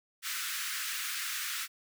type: high-pass noise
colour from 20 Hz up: pink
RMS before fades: -36 dBFS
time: 0.22-1.68 s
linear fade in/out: 50 ms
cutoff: 1300 Hz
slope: 48 dB/octave
effects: none